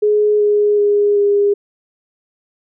sine tone with pitch steps, 420 / 415.4 / 410.9 / 406.4 Hz, G#4 / G#4 / G#4 / G#4, +19 / 0 / -18 / -38 cents, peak -10 dBFS, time 0.02-1.54 s, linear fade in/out 10 ms, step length 380 ms, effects none

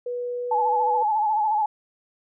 sine tone with pitch glide, 488.4 to 493.5 Hz, B4 to B4, -19 to -1 cents, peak -26 dBFS, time 0.06-1.03 s, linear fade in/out 5 ms, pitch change +18 cents, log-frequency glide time 0.36-0.82 s
sine tone with vibrato, 856 Hz, A5, 48 cents flat, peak -19 dBFS, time 0.51-1.66 s, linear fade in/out 5 ms, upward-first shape sine, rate 14 Hz, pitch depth 58 cents each way
effects none

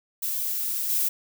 violet noise with level steps, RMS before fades -28 / -24 dBFS, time 0.22-1.09 s, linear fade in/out 10 ms, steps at 0.89 s, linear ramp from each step 10 ms, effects none

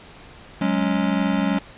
square chord, F# suspended second, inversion none, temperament just, 185 / 208.1 / 277.5 Hz, F#3 / G#3 / C#4, 0 / +4 / +2 cents, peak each -24 dBFS, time 0.61-1.59 s, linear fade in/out 5 ms, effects pink hiss -44 dBFS RMS until 1.77 s + resampled to 8000 Hz

